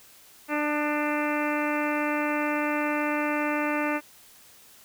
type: harmonic tone with a mistuned harmonic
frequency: 297 Hz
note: D4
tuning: 20 cents sharp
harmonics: 1 / 2 / 3 / 4 / 5 / 6 / 7 / 8 / 9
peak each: -28 / -31 / -33 / -34 / -35 / -36 / -36 / -37 / -38 dBFS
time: 0.48-4.01 s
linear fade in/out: 50 ms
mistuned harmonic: 4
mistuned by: +21 cents
effects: white hiss -53 dBFS RMS until 4.84 s